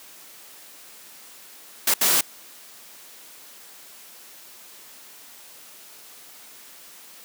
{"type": "noise bursts at uneven times", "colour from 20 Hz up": "white", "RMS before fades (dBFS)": -19, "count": 2, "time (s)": [[1.87, 1.94], [2.01, 2.21]], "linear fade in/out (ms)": 5, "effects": ["white hiss -46 dBFS RMS until 7.24 s", "high-pass 200 Hz 12 dB/octave"]}